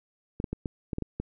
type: clicks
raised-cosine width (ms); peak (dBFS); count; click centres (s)
3; -18; 8; 0.401 / 0.442 / 0.53 / 0.658 / 0.932 / 0.984 / 1.023 / 1.2
effects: none